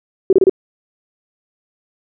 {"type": "tone bursts", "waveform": "sine", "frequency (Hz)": 379.8, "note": "F#4", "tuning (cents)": 45, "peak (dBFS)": -6, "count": 4, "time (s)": [0.3, 0.496], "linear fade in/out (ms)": 2, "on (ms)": 28, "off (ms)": 28, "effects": []}